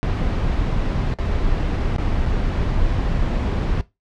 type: noise with dropouts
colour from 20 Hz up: brown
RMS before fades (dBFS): -20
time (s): 0.03-3.81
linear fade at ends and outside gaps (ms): 0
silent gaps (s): 1.139-1.186 / 1.962-1.983 / 2.257-2.262
effects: noise-tail reverb RT60 0.2 s tail -17 dB re dry + low-pass 4000 Hz 12 dB/octave